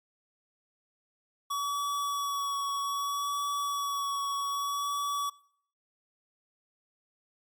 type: tone with vibrato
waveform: square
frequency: 1132 Hz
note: C#6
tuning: 36 cents sharp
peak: -30 dBFS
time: 1.5-5.3 s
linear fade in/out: 10 ms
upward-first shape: sine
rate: 0.63 Hz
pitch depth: 16 cents each way
effects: noise-tail reverb RT60 0.6 s tail -21 dB re dry + MP3 96 kbps